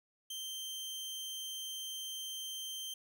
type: tone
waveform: sawtooth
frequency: 3136 Hz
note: G7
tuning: in tune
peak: -37 dBFS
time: 0.3-2.94 s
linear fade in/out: 5 ms
effects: none